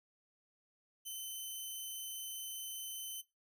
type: tone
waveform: 10% pulse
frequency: 3055 Hz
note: G7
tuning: 45 cents flat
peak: -34 dBFS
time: 1.05-3.22 s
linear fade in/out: 20 ms
effects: noise-tail reverb RT60 0.2 s tail -18 dB re dry